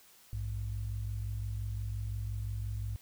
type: tone pair together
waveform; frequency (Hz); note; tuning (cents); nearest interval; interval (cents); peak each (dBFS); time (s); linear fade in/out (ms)
sine; 58.07 / 103.83; A#1 / G#2; -6 / 0; minor seventh; 1006; -37 / -35; 0.33-2.96; 0
effects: tanh soft clip ceiling -26 dBFS + white hiss -60 dBFS RMS until 3.01 s